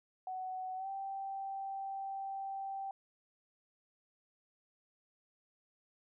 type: tone with pitch glide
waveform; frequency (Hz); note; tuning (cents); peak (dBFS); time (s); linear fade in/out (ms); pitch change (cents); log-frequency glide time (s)
sine; 747 to 780.5; F#5 to G5; +16 to -8; -38; 0.27-2.91; 2; +76; 0.76-0.88
effects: none